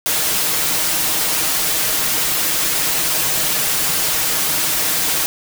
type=noise with comb filter; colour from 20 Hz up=white; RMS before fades=-18 dBFS; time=0.06-5.26 s; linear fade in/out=0 ms; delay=6.4 ms; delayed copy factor=+0.6; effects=none